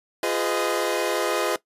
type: chord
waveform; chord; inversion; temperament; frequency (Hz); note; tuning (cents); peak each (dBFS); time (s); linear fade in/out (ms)
sawtooth; F half-diminished seventh; none; equal with one note detuned; 349.2 / 415.3 / 505.7 / 622.3; F4 / Ab4 / Cb5 / Eb5; 0 / 0 / +41 / 0; -24; 0.23-1.56; 2
effects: noise-tail reverb RT60 0.1 s tail -18 dB re dry + resampled to 32000 Hz